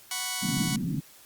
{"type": "chord", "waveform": "5% pulse", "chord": "F# suspended fourth", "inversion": "none", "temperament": "just", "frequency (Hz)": [740, 986.7, 1110], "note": ["F#5", "B5", "C#6"], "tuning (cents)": [0, -2, 2], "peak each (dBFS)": -24, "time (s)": [0.11, 0.76], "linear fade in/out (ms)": 2}
{"type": "band-pass noise", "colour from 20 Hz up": "pink", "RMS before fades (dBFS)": -29, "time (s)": [0.42, 1.01], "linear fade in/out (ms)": 20, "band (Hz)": [140, 270], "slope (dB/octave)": 48}
{"effects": ["white hiss -53 dBFS RMS until 1.25 s", "Opus 48 kbps"]}